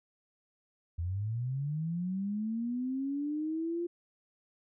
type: linear sweep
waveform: sine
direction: up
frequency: 81 to 349.2 Hz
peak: -31 dBFS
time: 0.98-3.87 s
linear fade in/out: 10 ms
effects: none